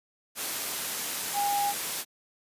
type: tone in noise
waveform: sine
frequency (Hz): 812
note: G#5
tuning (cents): -39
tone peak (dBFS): -25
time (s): 1.33-1.74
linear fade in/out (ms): 50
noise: white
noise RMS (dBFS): -32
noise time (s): 0.35-2.05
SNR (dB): +4
effects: high-pass 150 Hz 12 dB/octave + resampled to 32000 Hz